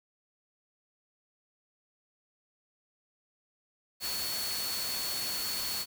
sine tone in noise, 4410 Hz, C#8, 10 cents flat, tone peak -35 dBFS, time 4-5.86 s, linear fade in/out 50 ms, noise white, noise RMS -36 dBFS, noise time 4-5.86 s, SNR -2 dB, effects none

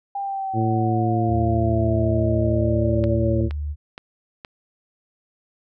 sine exponential sweep, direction down, 800 to 554.4 Hz, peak -24 dBFS, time 0.15-3.41 s, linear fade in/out 5 ms
harmonic tone, 112.5 Hz, A2, 39 cents sharp, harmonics 1 / 2 / 3 / 4 / 5, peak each -21 / -26 / -24 / -35 / -34 dBFS, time 0.53-3.5 s, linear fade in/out 50 ms
sine tone with pitch glide, 79.1 to 73.8 Hz, D#2 to D2, +29 to +9 cents, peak -24 dBFS, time 1.27-3.76 s, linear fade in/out 50 ms, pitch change -120 cents, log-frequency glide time 2.2-3.59 s
click train, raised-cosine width 0.3 ms, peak -19 dBFS, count 4, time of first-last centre 3.04-4.448 s, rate 2.13 Hz
effects none

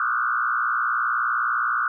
sine tone with frequency modulation, 1328 Hz, E6, 12 cents sharp, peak -20 dBFS, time 0-1.88 s, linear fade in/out 2 ms, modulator 59.8 Hz, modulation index 3.1, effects none

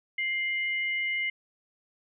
sine tone pair together, 2102 / 2942 Hz, C7 / F#7, +7 / -11 cents, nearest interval tritone, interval 582 cents, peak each -27 / -37 dBFS, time 0.18-1.3 s, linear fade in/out 5 ms, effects none

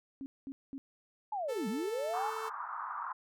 sine tone bursts, 271.6 Hz, C#4, 35 cents flat, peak -39 dBFS, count 3, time 0.21-0.78 s, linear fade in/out 0 ms, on 50 ms, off 210 ms
sine linear two-way sweep, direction down then up, 880 to 185 to 880 Hz, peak -33 dBFS, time 1.32-2.3 s, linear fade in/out 5 ms, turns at 1.68 s
sawtooth tone with pitch glide, 440.3 to 443.4 Hz, A4 to A4, +1 to +13 cents, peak -36 dBFS, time 1.48-2.5 s, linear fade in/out 20 ms, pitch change +12 cents, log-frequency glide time 2.03-2.19 s
white band-pass noise, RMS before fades -40 dBFS, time 2.13-3.13 s, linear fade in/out 10 ms, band 910 to 1300 Hz, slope 48 dB/octave
effects none

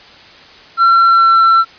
triangle tone with pitch glide, 1358 to 1345.5 Hz, F6 to E6, -49 to +35 cents, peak -4 dBFS, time 0.77-1.65 s, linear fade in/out 50 ms, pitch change -16 cents, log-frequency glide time 1.04-1.39 s, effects white hiss -39 dBFS RMS until 1.78 s + resampled to 11025 Hz

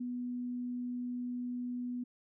sine tone, 246 Hz, B3, 7 cents flat, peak -35 dBFS, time 0-2.04 s, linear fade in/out 10 ms, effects none

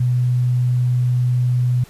sine tone, 124.1 Hz, B2, 9 cents sharp, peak -14 dBFS, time 0-1.84 s, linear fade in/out 5 ms, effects pink hiss -46 dBFS RMS until 1.89 s + resampled to 32000 Hz

